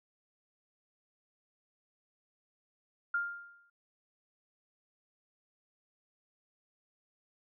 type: tone with exponential decay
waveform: sine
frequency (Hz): 1401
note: F6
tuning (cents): +5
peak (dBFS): -27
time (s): 3.14-3.7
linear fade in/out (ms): 5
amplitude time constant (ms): 120
effects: none